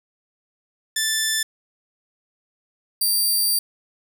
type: tone pair in turn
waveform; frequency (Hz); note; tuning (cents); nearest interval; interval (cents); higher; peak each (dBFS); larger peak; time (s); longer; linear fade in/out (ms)
10% pulse; 1760 / 4699; A6 / D8; 0 / 0; octave + perfect fourth; 1700; second; -11; neither; 0.96-1.43 / 3.01-3.59; second; 5
effects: none